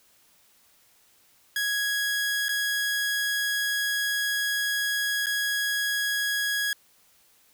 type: tone with dropouts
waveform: sawtooth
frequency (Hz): 1661.2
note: G#6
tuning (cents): 0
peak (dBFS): -21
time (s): 1.56-6.73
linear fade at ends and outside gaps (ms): 2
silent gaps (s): 2.484-2.491 / 5.26-5.267
effects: white hiss -61 dBFS RMS until 7.53 s